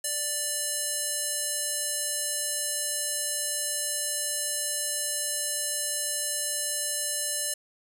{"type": "tone with band-pass filter", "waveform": "square", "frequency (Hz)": 587.3, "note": "D5", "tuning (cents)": 0, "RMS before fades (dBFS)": -30, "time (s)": [0.04, 7.54], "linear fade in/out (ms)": 5, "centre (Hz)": 9400, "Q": 1.9, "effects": []}